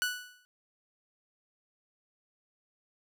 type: tone with exponential decay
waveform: sawtooth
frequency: 1480 Hz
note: F#6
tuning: in tune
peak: -22 dBFS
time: 0.02-0.45 s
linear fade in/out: 0 ms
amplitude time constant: 92 ms
effects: none